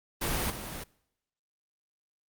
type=noise with level steps; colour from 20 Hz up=pink; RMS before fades=-30 / -39 dBFS; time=0.21-0.84 s; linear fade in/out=10 ms; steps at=0.5 s; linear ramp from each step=2 ms; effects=noise-tail reverb RT60 0.8 s tail -23 dB re dry + Opus 32 kbps